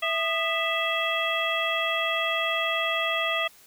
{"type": "harmonic tone with a mistuned harmonic", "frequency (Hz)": 659.3, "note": "E5", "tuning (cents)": 0, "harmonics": [1, 2, 3, 4, 5], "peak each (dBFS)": [-30, -30, -30, -30, -30], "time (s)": [0.02, 3.48], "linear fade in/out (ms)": 10, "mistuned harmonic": 2, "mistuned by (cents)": -120, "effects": ["white hiss -54 dBFS RMS until 3.66 s"]}